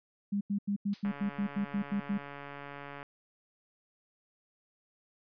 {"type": "tone bursts", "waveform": "sine", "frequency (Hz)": 201.8, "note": "G#3", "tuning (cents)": -49, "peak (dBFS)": -28, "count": 11, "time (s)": [0.32, 2.18], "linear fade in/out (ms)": 10, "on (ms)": 90, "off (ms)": 87}
{"type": "noise with exponential decay", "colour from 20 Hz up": "blue", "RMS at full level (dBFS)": -39, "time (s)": [0.93, 1.14], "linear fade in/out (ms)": 2, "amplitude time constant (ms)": 45}
{"type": "click train", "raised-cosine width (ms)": 0.5, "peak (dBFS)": -29, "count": 282, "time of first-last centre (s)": [1.05, 3.029], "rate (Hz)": 142}
{"effects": ["resampled to 11025 Hz"]}